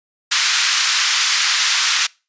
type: band-pass noise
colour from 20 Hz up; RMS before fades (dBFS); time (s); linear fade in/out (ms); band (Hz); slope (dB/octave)
white; -17; 0.31-2.07; 10; 1200 to 6300; 24
effects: noise-tail reverb RT60 0.3 s tail -25 dB re dry + resampled to 16000 Hz